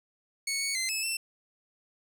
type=tone with pitch steps; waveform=15% pulse; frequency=2213 / 2226 / 2067 / 2599 / 2682 Hz; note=C#7 / C#7 / C7 / E7 / E7; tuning=-3 / +7 / -22 / -25 / +29 cents; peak=-22 dBFS; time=0.47-1.17 s; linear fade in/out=5 ms; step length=140 ms; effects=none